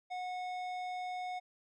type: tone with tanh clipping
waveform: triangle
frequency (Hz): 730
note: F#5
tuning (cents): -24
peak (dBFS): -39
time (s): 0.1-1.4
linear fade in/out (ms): 20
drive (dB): 17
effects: none